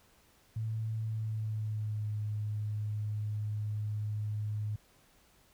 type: tone with pitch glide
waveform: sine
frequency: 110.8 to 105.8 Hz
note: A2 to G#2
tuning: +13 to +33 cents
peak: -32 dBFS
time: 0.56-4.76 s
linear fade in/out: 5 ms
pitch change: -80 cents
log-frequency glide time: 1.01-2.13 s
effects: pink hiss -65 dBFS RMS until 5.53 s